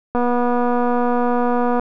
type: click train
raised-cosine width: 1 ms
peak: -7 dBFS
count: 401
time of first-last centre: 0.15-1.796 s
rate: 243 Hz
effects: none